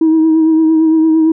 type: tone with vibrato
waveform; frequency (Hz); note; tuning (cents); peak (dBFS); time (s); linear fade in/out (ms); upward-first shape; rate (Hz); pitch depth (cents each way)
sine; 319.2; D#4; +44; -5; 0.01-1.32; 5; triangle; 8.8; 32
effects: tanh soft clip ceiling -4 dBFS